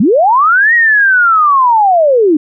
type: linear two-way sweep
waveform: sine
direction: up then down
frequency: 170.9 to 1910 to 285.2 Hz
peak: -5 dBFS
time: 0-2.37 s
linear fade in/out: 5 ms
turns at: 0.74 s
effects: none